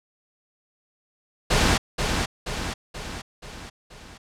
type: noise with echo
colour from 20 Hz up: pink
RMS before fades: -19 dBFS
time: 1.5-1.78 s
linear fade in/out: 10 ms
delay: 480 ms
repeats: 5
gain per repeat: -5 dB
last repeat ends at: 4.18 s
effects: low-pass 7000 Hz 12 dB/octave